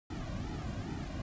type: noise with flanger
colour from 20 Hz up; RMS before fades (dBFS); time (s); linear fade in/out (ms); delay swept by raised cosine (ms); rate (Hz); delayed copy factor
brown; -39; 0.1-1.22; 5; 1.8 to 2.34; 2.4; -0.9
effects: resampled to 16000 Hz